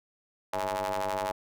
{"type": "ring-modulated tone", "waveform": "sawtooth", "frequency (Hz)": 98, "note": "G2", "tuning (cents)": 0, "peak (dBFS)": -22, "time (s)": [0.53, 1.32], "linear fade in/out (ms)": 5, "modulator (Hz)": 741, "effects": []}